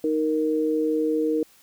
sine tone pair together, 311.2 / 466.2 Hz, D#4 / A#4, 0 / 0 cents, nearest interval perfect fifth, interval 700 cents, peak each -23 dBFS, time 0.04-1.43 s, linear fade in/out 2 ms, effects white hiss -56 dBFS RMS until 1.62 s

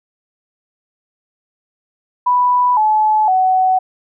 sine tone with pitch steps, 987.8 / 859.9 / 748.6 Hz, B5 / A5 / F#5, 0 / -40 / +20 cents, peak -10 dBFS, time 2.26-3.79 s, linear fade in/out 10 ms, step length 510 ms, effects none

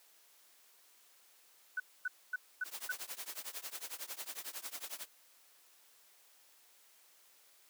sine tone bursts, 1494 Hz, F#6, 16 cents sharp, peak -33 dBFS, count 5, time 1.77-2.92 s, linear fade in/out 5 ms, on 30 ms, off 250 ms
white noise with tremolo, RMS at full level -41 dBFS, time 2.64-5.07 s, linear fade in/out 50 ms, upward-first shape triangle, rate 11 Hz, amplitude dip 100%
effects white hiss -65 dBFS RMS until 7.69 s + high-pass 400 Hz 12 dB/octave

